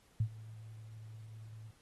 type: tone with ADSR envelope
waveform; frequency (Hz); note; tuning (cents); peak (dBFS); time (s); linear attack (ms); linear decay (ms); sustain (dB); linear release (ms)
sine; 109.8; A2; -3; -26; 0.2-1.71; 5; 74; -21; 4
effects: pink hiss -68 dBFS RMS until 1.81 s + AAC 32 kbps